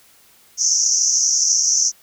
white band-pass noise, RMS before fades -17 dBFS, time 0.57-1.92 s, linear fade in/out 50 ms, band 5600 to 6400 Hz, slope 96 dB/octave, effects white hiss -52 dBFS RMS until 2.02 s

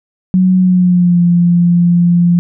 sine tone with pitch glide, 185 to 173.61 Hz, F#3 to F3, 0 to -10 cents, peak -6 dBFS, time 0.34-2.39 s, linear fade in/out 0 ms, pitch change -110 cents, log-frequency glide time 0.58-1.21 s, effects none

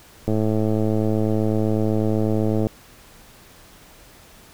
click train, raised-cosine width 2 ms, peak -9 dBFS, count 259, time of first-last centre 0.28-2.669 s, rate 108 Hz, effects pink hiss -48 dBFS RMS until 4.53 s

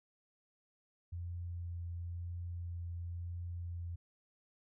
sine tone with vibrato, 86.5 Hz, F2, 16 cents flat, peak -39 dBFS, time 1.12-3.96 s, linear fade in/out 10 ms, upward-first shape triangle, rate 0.98 Hz, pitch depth 13 cents each way, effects none

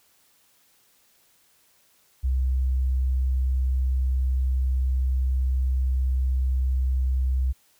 sine tone, 64.6 Hz, C2, 21 cents flat, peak -20 dBFS, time 2.23-7.53 s, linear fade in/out 20 ms, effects white hiss -62 dBFS RMS until 7.79 s

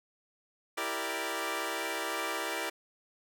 10% pulse chord, E half-diminished seventh, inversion none, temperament equal, 329.6 / 392 / 466.2 / 587.3 Hz, E4 / G4 / Bb4 / D5, 0 / 0 / 0 / 0 cents, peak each -30 dBFS, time 0.77-2.7 s, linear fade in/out 10 ms, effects none

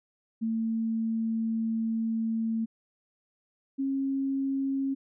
sine tone pair in turn, 224.8 / 271.4 Hz, A3 / C#4, +37 / -36 cents, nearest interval minor third, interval 327 cents, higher second, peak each -26 dBFS, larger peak neither, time 0.41-2.66 / 3.78-4.95 s, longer first, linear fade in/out 20 ms, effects none

